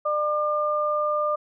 sine tone pair together, 599.5 / 1200 Hz, D5 / D6, +36 / +37 cents, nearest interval octave, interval 1201 cents, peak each -24 dBFS, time 0.05-1.36 s, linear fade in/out 10 ms, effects none

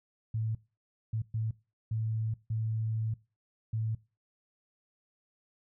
sine tone bursts at uneven times, 110.8 Hz, A2, 13 cents sharp, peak -29 dBFS, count 6, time 0.34-0.55 / 1.13-1.22 / 1.34-1.51 / 1.91-2.34 / 2.5-3.14 / 3.73-3.95 s, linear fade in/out 5 ms, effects noise-tail reverb RT60 0.3 s tail -21 dB re dry

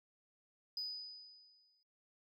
sine tone with exponential decay, 4978 Hz, D#8, in tune, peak -35 dBFS, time 0.77-1.83 s, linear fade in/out 2 ms, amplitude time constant 230 ms, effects noise-tail reverb RT60 0.1 s tail -21 dB re dry + tanh soft clip ceiling -35 dBFS

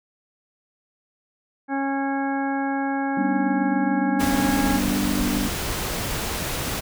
harmonic tone, 274.3 Hz, C#4, 18 cents flat, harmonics 1 / 2 / 3 / 4 / 5 / 6 / 8, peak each -24 / -34 / -27 / -40 / -38 / -32 / -41 dBFS, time 1.68-4.81 s, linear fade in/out 50 ms
sine chord, G major, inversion none, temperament equal, 196 / 246.9 / 293.7 Hz, G3 / B3 / D4, 0 / 0 / 0 cents, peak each -26 dBFS, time 3.17-5.48 s, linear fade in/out 5 ms
pink noise, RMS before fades -27 dBFS, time 4.19-6.81 s, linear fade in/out 20 ms
effects none

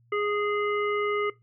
harmonic tone, 414.3 Hz, G#4, 4 cents flat, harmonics 1 / 3 / 5 / 7, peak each -26 / -30 / -33 / -44 dBFS, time 0.12-1.3 s, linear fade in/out 5 ms, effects noise-tail reverb RT60 0.2 s tail -20 dB re dry + added 118 Hz sine -59 dBFS peak until 1.42 s

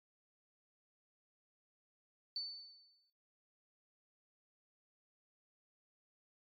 sine tone with exponential decay, 4509 Hz, C#8, 29 cents sharp, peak -36 dBFS, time 2.36-3.1 s, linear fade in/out 1 ms, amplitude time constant 160 ms, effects noise-tail reverb RT60 0.8 s tail -25 dB re dry + MP3 64 kbps

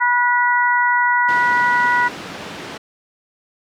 harmonic tone, 487 Hz, B4, 24 cents flat, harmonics 2 / 3 / 4, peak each -16 / -18 / -19 dBFS, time 0-2.09 s, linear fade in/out 20 ms
pink band-pass noise, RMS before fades -32 dBFS, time 1.28-2.78 s, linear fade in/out 10 ms, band 170 to 4100 Hz, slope 12 dB/octave
effects none

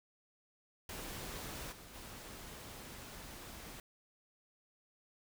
pink noise with level steps, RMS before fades -45 / -54 / -50 dBFS, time 0.89-3.8 s, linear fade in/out 2 ms, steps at 1.71 / 1.93 s, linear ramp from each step 20 ms, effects none

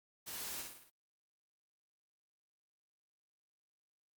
white noise with echo, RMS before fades -45 dBFS, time 0.26-0.63 s, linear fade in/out 20 ms, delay 55 ms, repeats 5, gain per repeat -4 dB, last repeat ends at 0.905 s, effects Opus 48 kbps

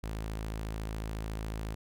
sawtooth tone, 54 Hz, A1, 32 cents flat, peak -31 dBFS, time 0.03-1.75 s, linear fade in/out 10 ms, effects none

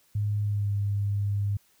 sine tone with pitch glide, 103.83 to 101.28 Hz, G#2 to G#2, 0 to -43 cents, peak -24 dBFS, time 0.15-1.57 s, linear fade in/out 5 ms, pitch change -43 cents, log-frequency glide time 0.42-0.72 s, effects white hiss -64 dBFS RMS until 1.8 s

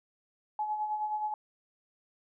sine tone with tremolo, 850 Hz, G#5, 40 cents sharp, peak -28 dBFS, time 0.59-1.34 s, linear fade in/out 2 ms, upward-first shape sine, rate 9.5 Hz, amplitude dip 50%, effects none

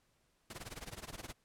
pink noise with tremolo, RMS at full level -44 dBFS, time 0.5-1.33 s, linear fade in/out 2 ms, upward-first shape sine, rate 19 Hz, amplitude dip 90%, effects pink hiss -75 dBFS RMS until 1.44 s + low-pass 12000 Hz 12 dB/octave

